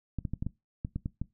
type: clicks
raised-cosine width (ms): 5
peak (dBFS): -20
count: 9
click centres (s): 0.187 / 0.252 / 0.336 / 0.425 / 0.466 / 0.849 / 0.96 / 1.059 / 1.216
effects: noise-tail reverb RT60 0.2 s tail -20 dB re dry